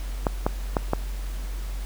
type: clicks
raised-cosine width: 1 ms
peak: -7 dBFS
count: 4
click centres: 0.268 / 0.465 / 0.768 / 0.934 s
effects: added 46 Hz sine -28 dBFS peak until 1.85 s + pink hiss -44 dBFS RMS until 1.85 s